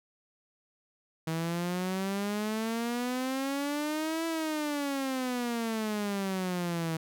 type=exponential two-way sweep; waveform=sawtooth; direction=up then down; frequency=160 to 331.1 to 160 Hz; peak=-26 dBFS; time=1.27-6.97 s; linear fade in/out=5 ms; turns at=4.26 s; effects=none